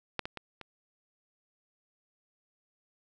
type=clicks; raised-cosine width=0.3 ms; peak=-14 / -20 / -23 / -27 dBFS; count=4; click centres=0.193 / 0.255 / 0.373 / 0.613 s; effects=none